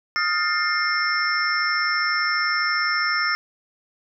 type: tone cluster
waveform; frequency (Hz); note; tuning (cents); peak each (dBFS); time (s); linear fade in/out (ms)
sine; 1252 / 1404 / 1785 / 2120 / 5340; D#6 / F6 / A6 / C7 / E8; +10 / +9 / +24 / +22 / +22; -26; 0.16-3.35; 0
effects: none